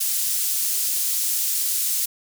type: high-pass noise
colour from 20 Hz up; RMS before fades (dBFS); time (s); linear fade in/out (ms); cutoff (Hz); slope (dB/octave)
pink; -23; 0-2.06; 10; 7500; 12
effects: none